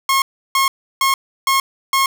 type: tone bursts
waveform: sawtooth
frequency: 1081 Hz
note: C#6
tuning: 44 cents flat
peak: -9 dBFS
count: 5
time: 0.09-2.06 s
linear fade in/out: 2 ms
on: 130 ms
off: 330 ms
effects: none